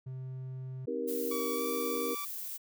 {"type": "tone", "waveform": "triangle", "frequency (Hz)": 130, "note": "C3", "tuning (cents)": -11, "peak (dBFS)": -36, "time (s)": [0.06, 0.86], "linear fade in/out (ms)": 10}
{"type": "chord", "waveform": "sine", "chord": "C minor seventh", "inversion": "none", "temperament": "just", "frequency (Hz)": [261.6, 314, 392.4, 470.9], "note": ["C4", "Eb4", "G4", "Bb4"], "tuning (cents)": [0, 16, 2, 18], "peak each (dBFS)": [-39, -40, -39, -34], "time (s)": [0.87, 2.15], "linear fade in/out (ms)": 10}
{"type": "noise", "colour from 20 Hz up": "violet", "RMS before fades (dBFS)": -40, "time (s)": [1.07, 2.58], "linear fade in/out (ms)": 20}
{"type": "tone with pitch glide", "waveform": "sawtooth", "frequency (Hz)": [1141, 1160.9], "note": ["C#6", "D6"], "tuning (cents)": [50, -20], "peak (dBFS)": -35, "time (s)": [1.31, 2.25], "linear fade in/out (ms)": 5, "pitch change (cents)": 30, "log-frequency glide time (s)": [1.54, 1.63]}
{"effects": []}